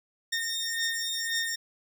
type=beating tone pair; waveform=15% pulse; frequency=1833 / 1834.9 Hz; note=A#6 / A#6; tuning=-30 / -28 cents; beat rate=1.9 Hz; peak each=-25 / -26 dBFS; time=0.32-1.56 s; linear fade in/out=10 ms; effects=none